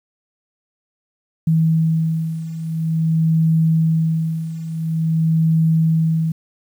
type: beating tone pair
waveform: sine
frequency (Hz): 161 / 161.48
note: E3 / E3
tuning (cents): -41 / -35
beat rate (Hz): 0.48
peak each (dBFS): -20 / -16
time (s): 1.47-6.32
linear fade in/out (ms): 5
effects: 8-bit